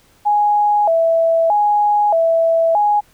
sine tone with vibrato, 740 Hz, F#5, in tune, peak -11 dBFS, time 0.25-3.01 s, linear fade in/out 20 ms, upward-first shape square, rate 0.8 Hz, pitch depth 200 cents each way, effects pink hiss -53 dBFS RMS until 3.13 s

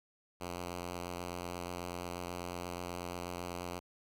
5% pulse tone with vibrato, 88.2 Hz, F2, 18 cents sharp, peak -28 dBFS, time 0.4-3.8 s, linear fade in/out 20 ms, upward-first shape triangle, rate 6.3 Hz, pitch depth 17 cents each way, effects none

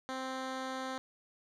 10% pulse tone with low-pass filter, 261.6 Hz, C4, in tune, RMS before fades -39 dBFS, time 0.09-0.98 s, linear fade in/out 0 ms, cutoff 6400 Hz, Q 0.66, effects none

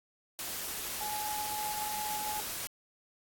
sine tone in noise, 846 Hz, G#5, 32 cents sharp, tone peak -36 dBFS, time 1.01-2.4 s, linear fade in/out 0 ms, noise white, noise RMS -38 dBFS, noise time 0.39-2.67 s, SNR -1 dB, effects AAC 64 kbps

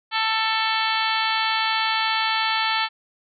harmonic tone with a mistuned harmonic, 442.9 Hz, A4, 11 cents sharp, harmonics 2 / 3 / 4 / 5 / 6 / 7 / 8 / 9 / 10, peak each -25 / -27 / -28 / -29 / -30 / -30 / -31 / -32 / -32 dBFS, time 0.11-2.89 s, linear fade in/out 50 ms, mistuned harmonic 8, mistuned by -49 cents, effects none

